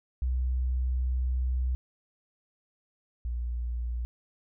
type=tone pair in turn; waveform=sine; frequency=63.1 / 59.61 Hz; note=B1 / A#1; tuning=+38 / +39 cents; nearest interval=minor second; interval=99 cents; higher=first; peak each=-25 / -29 dBFS; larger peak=first; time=0.22-1.75 / 3.25-4.05 s; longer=first; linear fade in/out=0 ms; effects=none